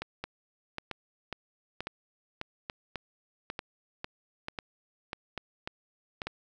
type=two click trains; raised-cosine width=0.3 ms; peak=-19 / -19 dBFS; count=8 / 12; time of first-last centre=0.02-6.27 / 0.24-6.218 s; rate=1.12 / 1.84 Hz; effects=none